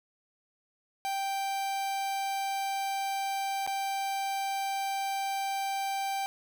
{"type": "tone with dropouts", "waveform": "45% pulse", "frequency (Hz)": 784, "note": "G5", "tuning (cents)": 0, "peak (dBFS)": -30, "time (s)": [1.05, 6.26], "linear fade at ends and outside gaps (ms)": 0, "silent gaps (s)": [3.665, 3.675], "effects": []}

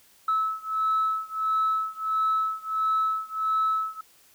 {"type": "beating tone pair", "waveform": "sine", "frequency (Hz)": [1300, 1301.5], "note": ["E6", "E6"], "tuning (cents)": [-24, -22], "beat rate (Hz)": 1.5, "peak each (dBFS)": [-25, -26], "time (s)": [0.28, 4.01], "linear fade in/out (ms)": 5, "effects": ["tanh soft clip ceiling -17 dBFS", "white hiss -58 dBFS RMS until 4.34 s"]}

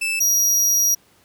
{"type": "tone pair in turn", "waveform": "40% pulse", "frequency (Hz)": [2637, 5745], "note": ["E7", "F8"], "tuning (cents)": [0, 48], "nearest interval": "octave + minor second", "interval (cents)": 1348, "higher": "second", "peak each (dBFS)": [-19, -14], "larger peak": "second", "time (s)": [[0.01, 0.2], [0.2, 0.95]], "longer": "second", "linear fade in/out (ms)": 10, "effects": ["pink hiss -56 dBFS RMS until 1.24 s", "high-pass 80 Hz 12 dB/octave"]}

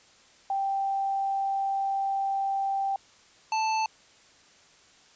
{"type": "tone pair in turn", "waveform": ["sine", "square"], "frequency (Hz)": [784, 880], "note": ["G5", "A5"], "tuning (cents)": [0, 0], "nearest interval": "major second", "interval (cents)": 200, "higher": "second", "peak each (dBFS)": -25, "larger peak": "neither", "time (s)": [[0.5, 2.96], [3.52, 3.86]], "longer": "first", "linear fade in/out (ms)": 2, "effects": ["white hiss -57 dBFS RMS until 5.15 s", "resampled to 16000 Hz"]}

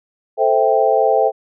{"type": "chord", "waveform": "sine", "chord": "A minor seventh", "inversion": "none", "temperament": "equal", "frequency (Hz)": [440, 523.3, 659.3, 784], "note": ["A4", "C5", "E5", "G5"], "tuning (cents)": [0, 0, 0, 0], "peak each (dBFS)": -17, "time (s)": [0.37, 1.32], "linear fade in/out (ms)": 50, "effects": []}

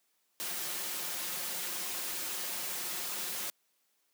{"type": "noise with comb filter", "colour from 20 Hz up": "white", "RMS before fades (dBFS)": -37, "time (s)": [0.4, 3.5], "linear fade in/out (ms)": 0, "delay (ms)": 5.6, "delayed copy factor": 0.6, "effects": ["white hiss -75 dBFS RMS until 4.13 s", "high-pass 200 Hz 12 dB/octave"]}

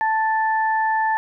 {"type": "tone pair together", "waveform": "sine", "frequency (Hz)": [880, 1760], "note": ["A5", "A6"], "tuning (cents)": [0, 0], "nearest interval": "octave", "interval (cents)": 1200, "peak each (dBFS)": [-18, -24], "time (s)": [0.01, 1.17], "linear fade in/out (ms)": 0, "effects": []}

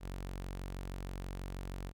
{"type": "tone", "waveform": "sawtooth", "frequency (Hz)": 46.25, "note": "F#1", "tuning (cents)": 0, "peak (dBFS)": -36, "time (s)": [0, 1.93], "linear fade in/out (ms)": 50, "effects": []}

